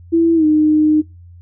sine tone with pitch glide, 332.1 to 306.3 Hz, E4 to D#4, +13 to -27 cents, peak -9 dBFS, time 0.12-1.02 s, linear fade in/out 20 ms, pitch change -140 cents, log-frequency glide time 0.35-0.45 s, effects noise-tail reverb RT60 0.2 s tail -22 dB re dry + added 87 Hz sine -37 dBFS peak until 1.41 s

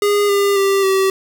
square tone with pitch steps, 410 / 401.3 / 392.8 / 384.5 Hz, G#4 / G4 / G4 / G4, -22 / +41 / +4 / -33 cents, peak -13 dBFS, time 0.02-1.1 s, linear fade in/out 2 ms, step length 270 ms, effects 8-bit

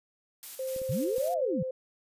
blue noise with tremolo, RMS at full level -41 dBFS, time 0.43-1.34 s, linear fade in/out 0 ms, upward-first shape square, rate 4.1 Hz, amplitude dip 40%
sine tone with pitch glide, 524 to 518 Hz, C5 to C5, +2 to -17 cents, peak -31 dBFS, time 0.59-1.71 s, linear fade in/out 5 ms, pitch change -19 cents, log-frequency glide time 1.1-1.39 s
clicks, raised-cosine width 3 ms, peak -33 dBFS, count 3, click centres 0.763 / 0.817 / 1.182 s
sine linear two-way sweep, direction up then down, 100.3 to 725 to 128.4 Hz, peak -28 dBFS, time 0.89-1.63 s, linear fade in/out 5 ms, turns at 1.33 s
effects resampled to 32000 Hz

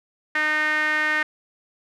sawtooth tone with band-pass filter, 306 Hz, D#4, 29 cents flat, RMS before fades -22 dBFS, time 0.35-1.23 s, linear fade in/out 5 ms, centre 1800 Hz, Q 5.5, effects none

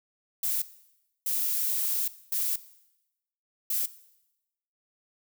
violet noise bursts at uneven times, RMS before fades -28 dBFS, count 4, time 0.43-0.62 / 1.26-2.08 / 2.32-2.56 / 3.7-3.86 s, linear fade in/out 5 ms, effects noise-tail reverb RT60 0.9 s tail -17 dB re dry

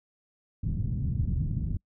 white low-pass noise, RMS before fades -29 dBFS, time 0.63-1.77 s, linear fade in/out 5 ms, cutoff 160 Hz, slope 24 dB/octave, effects noise-tail reverb RT60 0.1 s tail -25 dB re dry

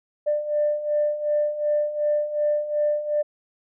sine beating tone pair, 593 / 595.7 Hz, D5 / D5, +17 / +24 cents, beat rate 2.7 Hz, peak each -26 / -21 dBFS, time 0.26-3.23 s, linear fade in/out 20 ms, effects tanh soft clip ceiling -13 dBFS

